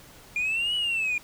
sine linear two-way sweep, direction up then down, 2400 to 2960 to 2400 Hz, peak -22 dBFS, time 0.36-1.18 s, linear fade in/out 2 ms, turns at 0.75 s, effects tanh soft clip ceiling -22 dBFS + pink hiss -50 dBFS RMS until 1.23 s

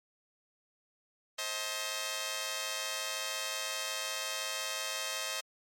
5% pulse chord, A diminished, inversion first, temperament just, 528 / 633.6 / 880 Hz, C5 / Eb5 / A5, +16 / +31 / 0 cents, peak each -28 / -26 / -32 dBFS, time 1.38-5.41 s, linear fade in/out 10 ms, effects MP3 64 kbps

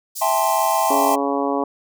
pink high-pass noise, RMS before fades -29 dBFS, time 0.15-1.16 s, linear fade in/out 20 ms, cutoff 5600 Hz, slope 24 dB/octave
triangle chord, A minor seventh, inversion second, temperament equal with one note detuned, 659.3 / 794 / 880 / 1046.5 Hz, E5 / G5 / A5 / C6, 0 / +22 / 0 / 0 cents, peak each -20 dBFS, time 0.21-1.16 s, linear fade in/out 10 ms
harmonic tone, 140 Hz, C#3, 18 cents sharp, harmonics 2 / 3 / 4 / 5 / 6 / 7 / 8, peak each -23 / -25 / -26 / -27 / -28 / -28 / -29 dBFS, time 0.9-1.64 s, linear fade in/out 5 ms
effects none

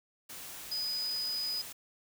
sine tone in noise, 4978 Hz, D#8, in tune, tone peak -32 dBFS, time 0.71-1.62 s, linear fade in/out 10 ms, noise white, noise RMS -45 dBFS, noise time 0.29-1.73 s, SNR +10 dB, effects none

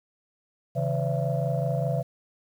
sine tone cluster, 136.1 / 161.2 / 509 / 578 / 671 Hz, C#3 / E3 / C5 / D5 / E5, -31 / -38 / -48 / -28 / +31 cents, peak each -26 / -30 / -33 / -33 / -30 dBFS, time 0.75-2.03 s, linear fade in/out 20 ms, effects tanh soft clip ceiling -15 dBFS + 9-bit

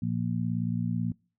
harmonic tone, 58.27 Hz, A#1, in tune, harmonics 2 / 3 / 4, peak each -31 / -30 / -32 dBFS, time 0.02-1.12 s, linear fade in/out 5 ms, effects noise-tail reverb RT60 0.4 s tail -26 dB re dry

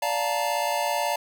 square chord, Bb major seventh, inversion first, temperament just, 582.7 / 699.2 / 874.1 / 932.3 Hz, D5 / F5 / A5 / Bb5, -14 / +2 / -12 / 0 cents, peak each -30 dBFS, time 0.02-1.16 s, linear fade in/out 5 ms, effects none

